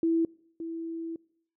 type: tone pair in turn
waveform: sine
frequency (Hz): 329.6 / 329.6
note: E4 / E4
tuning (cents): 0 / 0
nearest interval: unison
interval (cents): 0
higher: neither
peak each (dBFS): -22 / -33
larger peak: first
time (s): 0.03-0.25 / 0.6-1.16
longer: second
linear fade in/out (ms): 2
effects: noise-tail reverb RT60 0.7 s tail -25 dB re dry